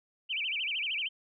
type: tone with vibrato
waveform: sine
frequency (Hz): 2678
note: E7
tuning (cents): +27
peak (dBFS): -30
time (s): 0.29-1.09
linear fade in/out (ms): 20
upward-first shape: sine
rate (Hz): 13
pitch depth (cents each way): 280
effects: none